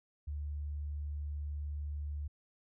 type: tone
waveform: sine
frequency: 73.42 Hz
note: D2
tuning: in tune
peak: -36 dBFS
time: 0.27-2.28 s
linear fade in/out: 10 ms
effects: none